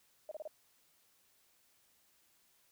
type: tone bursts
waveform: sine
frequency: 617 Hz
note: D#5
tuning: 15 cents flat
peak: -40 dBFS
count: 4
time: 0.29-0.476 s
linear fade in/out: 2 ms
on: 24 ms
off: 30 ms
effects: white hiss -71 dBFS RMS until 2.71 s